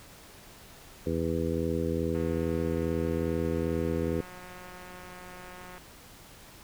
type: harmonic tone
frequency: 82.41 Hz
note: E2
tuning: in tune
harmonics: 1 / 2 / 3 / 4 / 5 / 6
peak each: -34 / -34 / -34 / -34 / -34 / -34 dBFS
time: 1.06-4.21 s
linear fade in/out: 5 ms
type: click train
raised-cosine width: 0.5 ms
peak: -32 dBFS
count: 658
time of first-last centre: 2.15-5.78 s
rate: 181 Hz
effects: pink hiss -51 dBFS RMS until 6.63 s